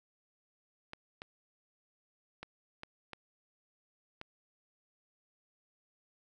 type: clicks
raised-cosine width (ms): 0.3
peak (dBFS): -27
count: 6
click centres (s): 0.934 / 1.219 / 2.43 / 2.834 / 3.133 / 4.214
effects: none